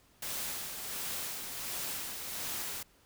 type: noise with tremolo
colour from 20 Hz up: white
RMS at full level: -37 dBFS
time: 0.22-2.83 s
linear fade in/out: 5 ms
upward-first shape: sine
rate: 1.4 Hz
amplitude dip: 40%
effects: pink hiss -65 dBFS RMS until 3.05 s